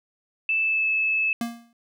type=tone with pitch glide; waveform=sine; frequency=2637 to 2607 Hz; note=E7 to E7; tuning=0 to -20 cents; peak=-20 dBFS; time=0.49-1.33 s; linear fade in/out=2 ms; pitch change=-20 cents; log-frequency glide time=0.59-0.89 s
type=tone with exponential decay; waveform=square; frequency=234 Hz; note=A#3; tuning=7 cents sharp; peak=-23 dBFS; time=1.41-1.73 s; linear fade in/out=2 ms; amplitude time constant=68 ms
effects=none